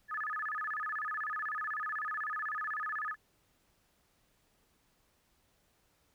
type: tone with vibrato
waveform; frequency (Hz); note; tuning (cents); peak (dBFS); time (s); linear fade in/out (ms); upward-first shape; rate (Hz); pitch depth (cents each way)
sine; 1468; F#6; -14; -34; 0.08-3.16; 50; square; 16; 280
effects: pink hiss -72 dBFS RMS until 6.14 s